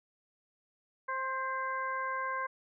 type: harmonic tone with a mistuned harmonic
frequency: 527 Hz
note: C5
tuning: 12 cents sharp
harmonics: 1 / 2 / 3 / 4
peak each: -42 / -34 / -38 / -44 dBFS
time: 1.08-2.47 s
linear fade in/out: 10 ms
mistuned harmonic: 4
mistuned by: -40 cents
effects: none